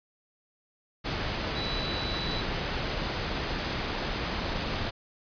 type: tone in noise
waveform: sine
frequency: 3951 Hz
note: B7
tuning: in tune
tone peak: -35 dBFS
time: 1.55-2.42 s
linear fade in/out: 20 ms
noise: pink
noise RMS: -31 dBFS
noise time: 1.04-4.91 s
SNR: -7 dB
effects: resampled to 11025 Hz